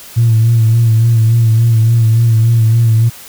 sine tone with vibrato, 114 Hz, A#2, 38 cents flat, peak -5 dBFS, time 0.16-3.1 s, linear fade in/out 20 ms, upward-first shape sine, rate 3.5 Hz, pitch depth 47 cents each way, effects tanh soft clip ceiling -2 dBFS + white hiss -34 dBFS RMS until 3.28 s

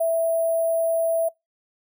sine tone with sample-and-hold, 659.3 Hz, E5, in tune, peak -18 dBFS, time 0-1.29 s, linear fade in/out 10 ms, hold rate 11025 Hz, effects noise-tail reverb RT60 0.2 s tail -25 dB re dry

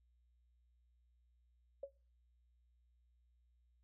sine tone with exponential decay, 554.4 Hz, C#5, in tune, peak -38 dBFS, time 1.83-1.91 s, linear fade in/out 5 ms, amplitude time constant 17 ms, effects noise-tail reverb RT60 0.4 s tail -23 dB re dry + added 60 Hz sine -70 dBFS peak until 3.83 s

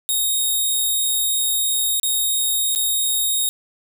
5% pulse tone with dropouts, 3729 Hz, A#7, in tune, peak -10 dBFS, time 0.09-3.49 s, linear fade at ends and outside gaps 0 ms, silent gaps 1.998-2.032 / 2.75-2.759 s, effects none

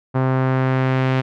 sawtooth tone with low-pass filter sweep, 130.81 Hz, C3, in tune, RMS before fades -18 dBFS, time 0.14-1.22 s, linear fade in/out 20 ms, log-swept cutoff 1200 to 2700 Hz, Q 1.2, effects none

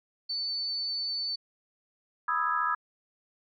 sine tone, 4505 Hz, C#8, 27 cents sharp, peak -29 dBFS, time 0.29-1.36 s, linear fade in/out 10 ms
sine chord, E major seventh, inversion second, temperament equal, 987.8 / 1244.5 / 1318.5 / 1661.2 Hz, B5 / D#6 / E6 / G#6, 0 / 0 / 0 / 0 cents, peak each -32 / -29 / -30 / -32 dBFS, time 2.28-2.75 s, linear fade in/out 5 ms
effects MP3 96 kbps

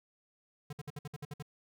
square tone bursts, 146.7 Hz, D3, 2 cents flat, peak -40 dBFS, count 9, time 0.7-1.425 s, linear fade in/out 5 ms, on 29 ms, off 58 ms, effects none

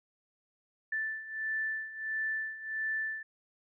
sine beating tone pair, 1760 / 1761.5 Hz, A6 / A6, 0 / +1 cents, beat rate 1.5 Hz, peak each -38 / -34 dBFS, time 0.92-3.23 s, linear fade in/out 5 ms, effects none

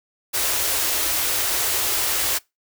white band-stop noise, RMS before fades -22 dBFS, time 0.33-2.39 s, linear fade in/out 20 ms, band 120 to 280 Hz, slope 48 dB/octave, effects noise-tail reverb RT60 0.2 s tail -23 dB re dry

